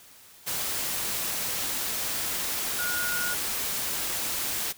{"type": "tone in noise", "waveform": "sine", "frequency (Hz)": 1439, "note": "F#6", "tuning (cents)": -49, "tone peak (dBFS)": -29, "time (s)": [2.78, 3.35], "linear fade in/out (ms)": 20, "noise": "white", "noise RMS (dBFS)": -30, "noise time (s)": [0.46, 4.73], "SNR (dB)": -2, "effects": ["white hiss -52 dBFS RMS until 4.77 s"]}